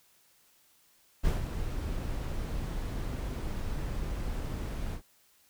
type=noise with ADSR envelope; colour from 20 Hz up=brown; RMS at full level=-26 dBFS; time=1.23-5.02 s; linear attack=26 ms; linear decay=150 ms; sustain=-8 dB; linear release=91 ms; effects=white hiss -65 dBFS RMS until 5.49 s